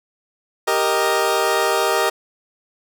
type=chord; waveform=20% pulse; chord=Eb major; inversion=first; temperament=equal; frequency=392 / 466.2 / 622.3 Hz; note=G4 / Bb4 / Eb5; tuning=0 / 0 / 0 cents; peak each=-16 dBFS; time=0.67-2.1 s; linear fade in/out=10 ms; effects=none